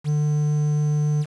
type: tone with quantisation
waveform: triangle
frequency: 149.4 Hz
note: D3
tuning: 30 cents sharp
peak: -16 dBFS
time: 0.04-1.26 s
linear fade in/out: 50 ms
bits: 7
effects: resampled to 24000 Hz